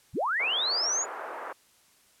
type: linear sweep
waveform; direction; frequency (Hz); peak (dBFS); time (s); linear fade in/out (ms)
sine; up; 41.58 to 7000; -25; 0.13-1.06; 50
type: band-pass noise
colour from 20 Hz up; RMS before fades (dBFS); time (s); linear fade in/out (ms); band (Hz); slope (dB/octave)
white; -38; 0.39-1.53; 10; 430 to 1400; 24
effects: white hiss -62 dBFS RMS until 2.2 s + low-pass 12000 Hz 12 dB/octave